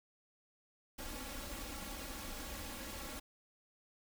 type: noise with comb filter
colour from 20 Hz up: pink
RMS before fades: -45 dBFS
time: 0.98-3.2 s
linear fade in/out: 10 ms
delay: 3.6 ms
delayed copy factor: +0.85
effects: none